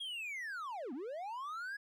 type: linear two-way sweep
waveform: triangle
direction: down then up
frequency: 3321 to 228.8 to 1688 Hz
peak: -38 dBFS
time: 0-1.77 s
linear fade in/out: 10 ms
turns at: 0.93 s
effects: none